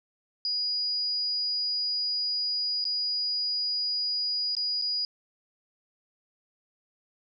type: tone with dropouts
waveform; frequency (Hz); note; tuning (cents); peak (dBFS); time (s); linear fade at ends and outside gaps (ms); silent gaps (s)
sine; 4900; D#8; -27; -26; 0.45-5.05; 1; 2.842-2.852 / 4.551-4.567 / 4.815-4.821
effects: none